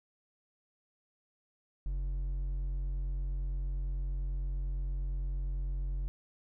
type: tone with hard clipping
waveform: triangle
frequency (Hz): 45.59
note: F#1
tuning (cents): -25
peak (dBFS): -33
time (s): 1.86-6.08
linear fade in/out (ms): 0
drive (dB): 8
effects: none